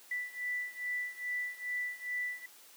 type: beating tone pair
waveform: sine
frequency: 1975.5 / 1977.9 Hz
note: B6 / B6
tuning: 0 / +2 cents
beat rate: 2.4 Hz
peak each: -37 / -39 dBFS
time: 0.11-2.46 s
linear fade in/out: 5 ms
effects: white hiss -57 dBFS RMS until 2.76 s + high-pass 300 Hz 12 dB/octave